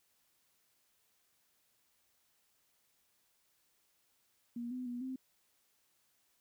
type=tone with pitch steps; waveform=sine; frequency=237.8 / 252.6 / 242.9 / 260.4 Hz; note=A#3 / B3 / B3 / C4; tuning=+35 / +39 / -29 / -8 cents; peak=-38 dBFS; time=4.56-5.16 s; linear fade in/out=5 ms; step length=150 ms; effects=white hiss -75 dBFS RMS until 6.4 s